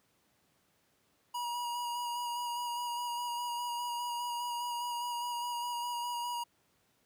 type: tone with vibrato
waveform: square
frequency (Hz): 960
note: B5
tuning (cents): -49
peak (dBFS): -35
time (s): 1.34-6.44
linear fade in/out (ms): 10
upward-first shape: square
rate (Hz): 4.9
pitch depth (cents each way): 14
effects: pink hiss -72 dBFS RMS until 7.05 s + high-pass 100 Hz 12 dB/octave